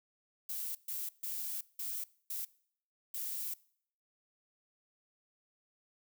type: noise bursts at uneven times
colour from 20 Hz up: violet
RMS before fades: -39 dBFS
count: 6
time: 0.49-0.75 / 0.88-1.09 / 1.23-1.61 / 1.79-2.04 / 2.3-2.45 / 3.14-3.54 s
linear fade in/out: 5 ms
effects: noise-tail reverb RT60 0.6 s tail -22 dB re dry